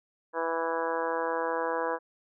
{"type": "harmonic tone", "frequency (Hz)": 164.81, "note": "E3", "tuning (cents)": 0, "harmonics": [2, 3, 4, 5, 6, 7, 8, 9, 10], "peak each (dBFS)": [-39, -31, -37, -38, -33, -40, -42, -41, -39], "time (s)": [0.33, 1.99], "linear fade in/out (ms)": 50, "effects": []}